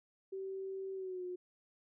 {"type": "tone with pitch glide", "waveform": "sine", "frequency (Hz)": [384.6, 360.9], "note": ["G4", "F#4"], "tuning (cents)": [-33, -43], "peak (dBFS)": -39, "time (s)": [0.32, 1.36], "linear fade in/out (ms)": 10, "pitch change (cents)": -110, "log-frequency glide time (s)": [0.94, 1.24], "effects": []}